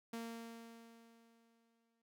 sawtooth tone with exponential decay, 230 Hz, A#3, 23 cents flat, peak -38 dBFS, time 0.13-2.02 s, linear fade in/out 5 ms, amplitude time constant 410 ms, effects none

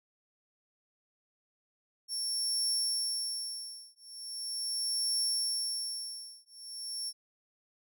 30% pulse tone with tremolo, 5460 Hz, F8, 40 cents flat, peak -24 dBFS, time 2.08-7.13 s, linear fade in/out 50 ms, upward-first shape triangle, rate 0.4 Hz, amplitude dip 100%, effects none

